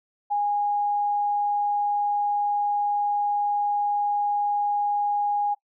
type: tone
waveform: sine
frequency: 822 Hz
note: G#5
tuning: 18 cents flat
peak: -21 dBFS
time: 0.3-5.55 s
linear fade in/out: 20 ms
effects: noise-tail reverb RT60 0.1 s tail -21 dB re dry